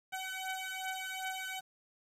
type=beating tone pair; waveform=15% pulse; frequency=755 / 757.6 Hz; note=F#5 / F#5; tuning=+35 / +41 cents; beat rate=2.6 Hz; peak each=-34 / -34 dBFS; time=0.12-1.61 s; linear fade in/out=20 ms; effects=resampled to 32000 Hz + 10-bit